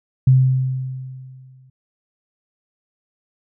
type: tone with exponential decay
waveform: sine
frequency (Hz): 130.2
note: C3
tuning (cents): -8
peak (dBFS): -7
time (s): 0.27-1.7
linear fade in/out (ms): 5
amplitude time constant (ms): 310
effects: none